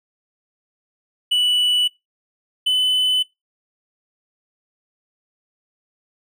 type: tone pair in turn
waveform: triangle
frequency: 2960 / 3013 Hz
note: F#7 / F#7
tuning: 0 / +31 cents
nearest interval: unison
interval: 31 cents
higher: second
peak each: -13 dBFS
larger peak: neither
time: 1.31-1.88 / 2.66-3.23 s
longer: neither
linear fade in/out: 10 ms
effects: noise-tail reverb RT60 0.2 s tail -22 dB re dry